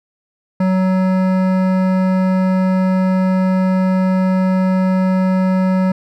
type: tone with hard clipping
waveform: sine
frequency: 186.9 Hz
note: F#3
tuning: 18 cents sharp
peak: -14 dBFS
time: 0.6-5.92 s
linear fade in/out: 5 ms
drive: 15 dB
effects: none